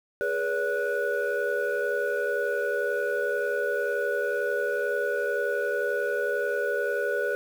sine tone cluster, 414.7 / 486 / 568 / 1471 Hz, G#4 / B4 / C#5 / F#6, -3 / -28 / +42 / -11 cents, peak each -29 dBFS, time 0.21-7.35 s, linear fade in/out 0 ms, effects tanh soft clip ceiling -18 dBFS + 8-bit

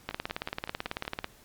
two click trains, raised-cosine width 0.3 ms, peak -23 / -15 dBFS, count 6 / 22, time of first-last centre 0.11-1.052 / 0.09-1.244 s, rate 5.31 / 18.2 Hz, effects pink hiss -57 dBFS RMS until 1.44 s + MP3 96 kbps

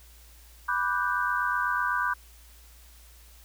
sine chord, G major seventh, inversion first, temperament equal, 987.8 / 1174.7 / 1480 / 1568 Hz, B5 / D6 / F#6 / G6, 0 / 0 / 0 / 0 cents, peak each -30 dBFS, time 0.68-2.14 s, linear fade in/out 10 ms, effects added 58 Hz sine -51 dBFS peak until 3.44 s + white hiss -56 dBFS RMS until 3.44 s

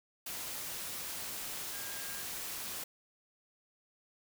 sine tone in noise, 1618 Hz, G#6, 46 cents flat, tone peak -50 dBFS, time 1.73-2.23 s, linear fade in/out 5 ms, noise white, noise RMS -41 dBFS, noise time 0.26-2.84 s, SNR -12 dB, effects none

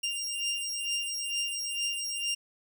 20% pulse beating tone pair, 2794 / 2796.2 Hz, F7 / F7, 0 / +1 cents, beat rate 2.2 Hz, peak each -29 dBFS, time 0.03-2.35 s, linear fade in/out 10 ms, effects none

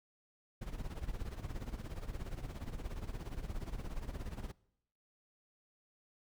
brown noise with tremolo, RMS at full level -39 dBFS, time 0.61-4.52 s, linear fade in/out 10 ms, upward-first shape sine, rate 17 Hz, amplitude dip 75%, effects noise-tail reverb RT60 0.8 s tail -23 dB re dry

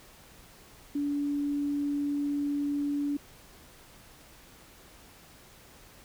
sine tone, 287.5 Hz, D4, 37 cents flat, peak -27 dBFS, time 0.95-3.17 s, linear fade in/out 5 ms, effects pink hiss -54 dBFS RMS until 6.04 s

